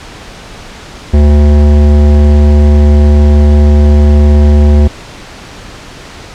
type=tone with hard clipping; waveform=sine; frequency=73.42 Hz; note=D2; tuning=in tune; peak=-4 dBFS; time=1.13-4.88 s; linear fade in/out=10 ms; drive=15 dB; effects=pink hiss -29 dBFS RMS until 6.34 s + low-pass 6000 Hz 12 dB/octave